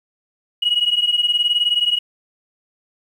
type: beating tone pair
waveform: sine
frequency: 2897 / 2916 Hz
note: F#7 / F#7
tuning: -37 / -26 cents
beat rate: 19 Hz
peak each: -16 / -18 dBFS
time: 0.62-1.99 s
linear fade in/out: 10 ms
effects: tanh soft clip ceiling -9 dBFS + 8-bit